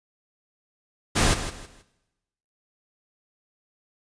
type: noise with echo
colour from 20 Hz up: pink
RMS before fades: -20 dBFS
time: 1.15-1.35 s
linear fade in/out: 20 ms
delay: 160 ms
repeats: 3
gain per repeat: -11 dB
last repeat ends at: 1.83 s
effects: noise-tail reverb RT60 1.0 s tail -18 dB re dry + resampled to 22050 Hz